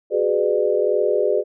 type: chord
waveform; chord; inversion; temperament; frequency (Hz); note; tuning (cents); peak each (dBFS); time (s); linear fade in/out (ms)
sine; G# half-diminished seventh; third; just; 373.8 / 415.3 / 498.4 / 598; F#4 / G#4 / B4 / D5; +18 / 0 / +16 / +31; -23 / -20 / -22 / -22; 0.1-1.44; 50
effects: none